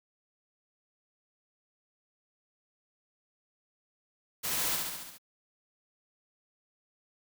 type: noise with echo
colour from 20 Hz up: white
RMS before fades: -33 dBFS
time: 4.43-4.77 s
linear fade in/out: 20 ms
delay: 69 ms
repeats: 6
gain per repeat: -3 dB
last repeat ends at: 5.184 s
effects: none